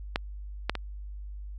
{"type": "clicks", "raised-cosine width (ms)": 0.3, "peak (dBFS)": [-10, -9, -16], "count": 3, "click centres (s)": [0.159, 0.696, 0.753], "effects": ["added 50 Hz sine -37 dBFS peak until 1.58 s"]}